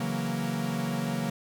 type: chord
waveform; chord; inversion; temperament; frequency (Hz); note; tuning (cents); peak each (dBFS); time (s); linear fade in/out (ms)
45% pulse; F# dominant seventh; second; equal; 138.59 / 164.81 / 185 / 233.1; C#3 / E3 / F#3 / A#3; 0 / 0 / 0 / 0; -35 / -35 / -34 / -32; 0-1.3; 5
effects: none